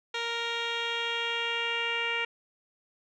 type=tone with low-pass filter sweep; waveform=10% pulse; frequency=466.2 Hz; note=A#4; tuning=in tune; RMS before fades=-31 dBFS; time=0.14-2.25 s; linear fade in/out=5 ms; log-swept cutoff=4100 to 2600 Hz; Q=3.7; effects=none